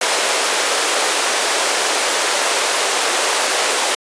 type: high-pass noise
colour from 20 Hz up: pink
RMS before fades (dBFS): -17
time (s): 0.01-3.95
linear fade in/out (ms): 5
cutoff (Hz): 430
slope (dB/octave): 24
effects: resampled to 22050 Hz